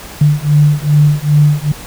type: beating tone pair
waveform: sine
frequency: 146.83 / 149.33 Hz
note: D3 / D3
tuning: 0 / +29 cents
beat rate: 2.5 Hz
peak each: -10 dBFS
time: 0.21-1.72 s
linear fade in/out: 5 ms
effects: pink hiss -31 dBFS RMS until 1.86 s